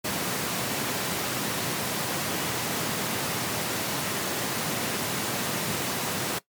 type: high-pass noise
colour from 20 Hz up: pink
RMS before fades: -29 dBFS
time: 0.04-6.39 s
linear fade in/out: 10 ms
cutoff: 120 Hz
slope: 24 dB/octave
effects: noise-tail reverb RT60 0.1 s tail -18 dB re dry + MP3 96 kbps